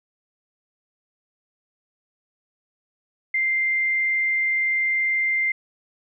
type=tone; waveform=sine; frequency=2093 Hz; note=C7; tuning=in tune; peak=-19 dBFS; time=3.34-5.52 s; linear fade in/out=5 ms; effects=none